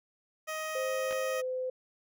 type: tone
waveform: 15% pulse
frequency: 627 Hz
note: D#5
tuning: 13 cents sharp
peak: -28 dBFS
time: 0.47-1.42 s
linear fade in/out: 20 ms
type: tone with pitch glide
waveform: sine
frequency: 523.3 to 511.6 Hz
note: C5 to C5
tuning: 0 to -39 cents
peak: -31 dBFS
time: 0.75-1.7 s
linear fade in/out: 5 ms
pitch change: -39 cents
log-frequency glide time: 1.31-1.43 s
type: clicks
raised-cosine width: 0.3 ms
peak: -25 dBFS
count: 2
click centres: 1.11 / 1.126 s
effects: none